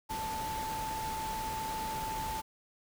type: tone in noise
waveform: sine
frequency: 880 Hz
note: A5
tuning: in tune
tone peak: -35 dBFS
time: 0.09-2.42 s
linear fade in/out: 20 ms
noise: pink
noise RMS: -41 dBFS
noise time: 0.09-2.42 s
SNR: +3 dB
effects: none